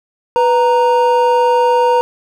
triangle tone pair together, 493.9 / 930.8 Hz, B4 / A#5, 0 / -3 cents, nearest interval major seventh, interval 1097 cents, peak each -10 dBFS, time 0.36-2.01 s, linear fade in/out 0 ms, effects none

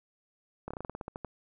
slowing click train, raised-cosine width 1 ms, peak -24 dBFS, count 12, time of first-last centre 0.68-1.247 s, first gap 26 ms, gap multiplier 1.13, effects none

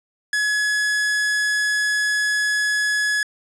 45% pulse tone, 1692 Hz, G#6, 32 cents sharp, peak -18 dBFS, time 0.33-3.23 s, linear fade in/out 2 ms, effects resampled to 22050 Hz + 8-bit

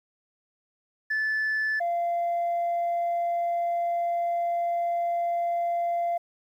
sine tone pair in turn, 1742 / 689.4 Hz, A6 / F5, -18 / -23 cents, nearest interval octave + major third, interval 1605 cents, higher first, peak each -22 dBFS, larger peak neither, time 1.1-1.8 / 1.8-6.18 s, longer second, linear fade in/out 10 ms, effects tanh soft clip ceiling -22 dBFS + 10-bit

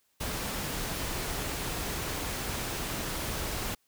pink noise, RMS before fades -34 dBFS, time 0.2-3.75 s, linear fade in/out 10 ms, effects white hiss -72 dBFS RMS until 3.87 s

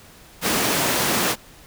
pink high-pass noise, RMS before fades -21 dBFS, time 0.41-1.36 s, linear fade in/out 50 ms, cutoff 180 Hz, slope 12 dB/octave, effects pink hiss -47 dBFS RMS until 1.66 s

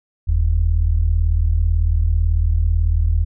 sine tone pair together, 42.91 / 81 Hz, F1 / E2, -30 / -30 cents, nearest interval major seventh, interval 1100 cents, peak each -16 dBFS, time 0.27-3.25 s, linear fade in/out 20 ms, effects none

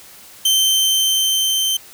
sawtooth tone with level ramp, 3106 Hz, G7, 17 cents flat, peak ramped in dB -9 to -13 dBFS, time 0.45-1.77 s, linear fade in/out 5 ms, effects white hiss -42 dBFS RMS until 1.93 s

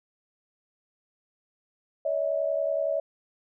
sine tone pair together, 568.3 / 639 Hz, C#5 / D#5, +43 / +46 cents, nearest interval major second, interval 203 cents, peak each -27 dBFS, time 2.05-3 s, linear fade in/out 5 ms, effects none

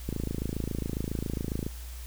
click train, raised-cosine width 3 ms, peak -18 dBFS, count 44, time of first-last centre 0.09-1.665 s, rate 27.3 Hz, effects added 60 Hz sine -38 dBFS peak until 2.06 s + white hiss -49 dBFS RMS until 2.06 s

